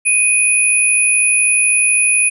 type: tone pair together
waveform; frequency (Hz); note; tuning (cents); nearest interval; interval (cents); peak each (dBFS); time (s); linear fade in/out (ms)
sine; 2489 / 9956; D#7 / D#9; 0 / 0; 2 octaves; 2400; -13; 0.05-2.3; 20
effects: none